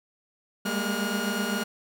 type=tone cluster; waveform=sawtooth; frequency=198.4 / 206.3 / 230.2 / 1430 Hz; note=G3 / G#3 / A#3 / F6; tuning=+21 / -11 / -22 / +41 cents; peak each=-28 dBFS; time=0.65-1.64 s; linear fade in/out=10 ms; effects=none